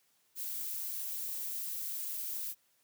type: noise with amplitude modulation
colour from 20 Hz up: violet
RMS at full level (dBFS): -36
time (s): 0.35-2.55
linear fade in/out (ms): 50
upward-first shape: sine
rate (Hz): 231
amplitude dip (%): 55
effects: white hiss -72 dBFS RMS until 2.83 s + high-pass 100 Hz 12 dB/octave